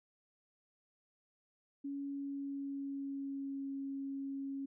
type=tone with pitch glide; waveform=sine; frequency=280 to 274.2 Hz; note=C#4 to C#4; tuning=+18 to -19 cents; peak=-38 dBFS; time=1.84-4.66 s; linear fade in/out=10 ms; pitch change=-37 cents; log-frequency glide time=2.04-3.72 s; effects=none